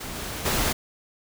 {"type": "noise with level steps", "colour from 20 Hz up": "pink", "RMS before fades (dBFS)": [-35, -33, -24], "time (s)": [0, 0.73], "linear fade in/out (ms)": 10, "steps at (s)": [0.15, 0.45], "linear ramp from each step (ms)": 10, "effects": []}